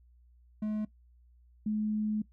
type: tone pair in turn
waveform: triangle / sine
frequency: 213.4 / 213.4 Hz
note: G#3 / G#3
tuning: +47 / +47 cents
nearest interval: unison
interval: 0 cents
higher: neither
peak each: -28 dBFS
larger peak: neither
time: 0.62-0.85 / 1.66-2.22 s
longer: second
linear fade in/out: 5 ms
effects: noise-tail reverb RT60 0.1 s tail -18 dB re dry + added 60 Hz sine -58 dBFS peak until 2.32 s